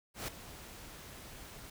pink noise with ADSR envelope, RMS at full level -37 dBFS, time 0.14-1.7 s, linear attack 140 ms, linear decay 6 ms, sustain -13 dB, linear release 4 ms, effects none

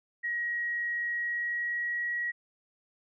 sine tone with pitch glide, 1898 to 1912.3 Hz, A#6 to A#6, +31 to +44 cents, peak -29 dBFS, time 0.23-2.32 s, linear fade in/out 20 ms, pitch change +13 cents, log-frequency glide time 1.06-2.14 s, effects none

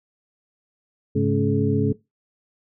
sine tone cluster, 103.7 / 138.1 / 212.3 / 277.5 / 426.6 Hz, G#2 / C#3 / G#3 / C#4 / G#4, -2 / -6 / +38 / +2 / +46 cents, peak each -24 dBFS, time 1.15-1.93 s, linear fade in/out 10 ms, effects noise-tail reverb RT60 0.2 s tail -19 dB re dry

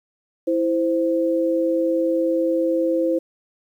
sine tone pair together, 329.6 / 520 Hz, E4 / C5, 0 / -11 cents, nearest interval minor sixth, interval 789 cents, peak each -20 dBFS, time 0.47-3.19 s, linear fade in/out 10 ms, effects 9-bit

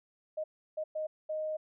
sine tone bursts at uneven times, 621 Hz, D#5, 3 cents flat, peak -32 dBFS, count 4, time 0.37-0.44 / 0.77-0.84 / 0.95-1.07 / 1.29-1.57 s, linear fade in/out 10 ms, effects none

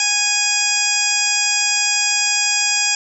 harmonic tone, 826 Hz, G#5, 10 cents flat, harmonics 1 / 2 / 3 / 4 / 6 / 7 / 8 / 9, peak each -29 / -27 / -21 / -27 / -21 / -26 / -24 / -21 dBFS, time 0-2.95 s, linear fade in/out 2 ms, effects none

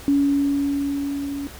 sine tone with level ramp, 281.8 Hz, C#4, 29 cents sharp, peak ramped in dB -14 to -26 dBFS, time 0.08-1.47 s, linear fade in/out 0 ms, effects added 66 Hz sine -44 dBFS peak until 1.59 s + pink hiss -41 dBFS RMS until 1.59 s

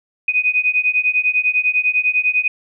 sine beating tone pair, 2489 / 2499 Hz, D#7 / D#7, 0 / +7 cents, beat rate 10 Hz, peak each -17 dBFS, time 0.28-2.48 s, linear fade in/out 5 ms, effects none

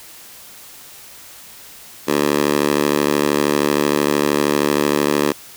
10% pulse tone with high-pass filter, 73 Hz, D2, 10 cents flat, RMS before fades -17 dBFS, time 2.07-5.33 s, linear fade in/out 20 ms, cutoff 320 Hz, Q 1.1, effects white hiss -40 dBFS RMS until 5.56 s

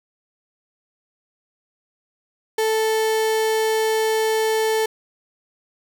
35% pulse tone, 440 Hz, A4, in tune, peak -16 dBFS, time 2.58-4.86 s, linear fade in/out 5 ms, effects none

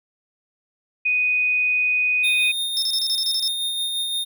sine tone, 2489 Hz, D#7, in tune, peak -17 dBFS, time 1.05-2.52 s, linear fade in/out 10 ms
square tone with tremolo, 3663 Hz, A#7, 31 cents flat, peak -22 dBFS, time 2.23-4.25 s, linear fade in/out 20 ms, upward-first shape sine, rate 5.8 Hz, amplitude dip 30%
sine tone bursts, 5274 Hz, E8, in tune, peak -21 dBFS, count 9, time 2.77-3.478 s, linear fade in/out 0 ms, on 52 ms, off 30 ms
effects none

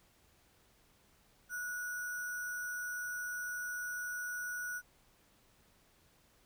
sine tone with sample-and-hold, 1464 Hz, F#6, 19 cents flat, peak -37 dBFS, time 1.49-4.82 s, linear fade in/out 50 ms, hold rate 7350 Hz, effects pink hiss -68 dBFS RMS until 6.45 s

